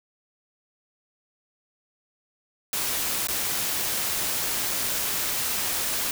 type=noise with dropouts; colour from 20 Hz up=white; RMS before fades=-27 dBFS; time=2.73-6.11 s; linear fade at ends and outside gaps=1 ms; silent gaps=3.271-3.285 s; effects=none